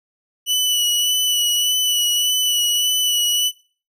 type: tone with vibrato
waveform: sawtooth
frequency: 2960 Hz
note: F#7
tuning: in tune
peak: -13 dBFS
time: 0.46-3.52 s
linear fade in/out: 50 ms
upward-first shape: sine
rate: 1.7 Hz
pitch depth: 24 cents each way
effects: noise-tail reverb RT60 0.4 s tail -22 dB re dry